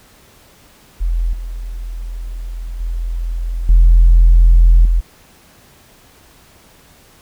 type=tone with level steps; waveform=sine; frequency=42.17 Hz; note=E1; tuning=40 cents sharp; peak=-13 / -22 / -17 / -3 / -9 dBFS; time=1-5.01 s; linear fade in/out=20 ms; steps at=1.33 / 2.8 / 3.69 / 4.85 s; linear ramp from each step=2 ms; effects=tanh soft clip ceiling -1 dBFS + pink hiss -47 dBFS RMS until 7.21 s